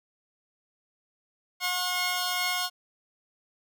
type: tone pair together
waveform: 10% pulse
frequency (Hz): 721 / 1080.3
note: F#5 / C#6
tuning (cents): -45 / -45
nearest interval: perfect fifth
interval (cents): 700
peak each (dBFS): -21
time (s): 1.6-2.7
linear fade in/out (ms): 50
effects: none